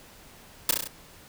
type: noise with echo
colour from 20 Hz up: white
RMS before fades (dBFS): -21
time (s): 0.69-0.71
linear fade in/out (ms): 2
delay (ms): 33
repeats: 5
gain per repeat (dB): -3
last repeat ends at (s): 0.875
effects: pink hiss -51 dBFS RMS until 1.28 s